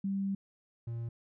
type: tone pair in turn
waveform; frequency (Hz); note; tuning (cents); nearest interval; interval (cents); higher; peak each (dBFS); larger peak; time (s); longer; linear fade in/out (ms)
sine / triangle; 196 / 116.54; G3 / A#2; 0 / 0; major sixth; 900; first; -30 / -33; first; 0.04-0.35 / 0.87-1.09; first; 5
effects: none